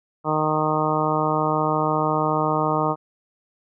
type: harmonic tone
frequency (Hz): 154.4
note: D#3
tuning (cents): -13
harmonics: 1 / 2 / 3 / 4 / 5 / 6 / 7 / 8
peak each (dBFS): -27 / -27 / -27 / -27 / -27 / -27 / -27 / -27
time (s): 0.24-2.96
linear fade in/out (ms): 50
effects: none